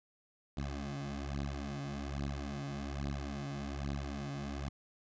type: beating tone pair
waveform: 15% pulse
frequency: 69.6 / 70.8 Hz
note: C#2 / C#2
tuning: +8 / +37 cents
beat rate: 1.2 Hz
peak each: -34 / -34 dBFS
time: 0.57-4.69 s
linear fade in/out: 5 ms
effects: resampled to 16000 Hz